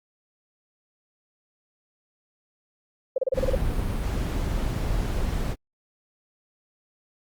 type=tone bursts; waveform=sine; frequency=523.3 Hz; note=C5; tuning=in tune; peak=-19 dBFS; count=8; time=3.16-3.553 s; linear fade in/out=5 ms; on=22 ms; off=31 ms
type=noise; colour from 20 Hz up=brown; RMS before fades=-26 dBFS; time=3.33-5.56 s; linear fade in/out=50 ms
effects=Opus 48 kbps